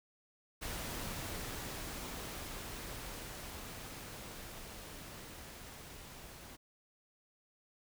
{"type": "noise with level ramp", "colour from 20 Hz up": "pink", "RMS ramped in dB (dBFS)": [-41, -52], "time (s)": [0.61, 6.57], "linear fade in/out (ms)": 20, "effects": []}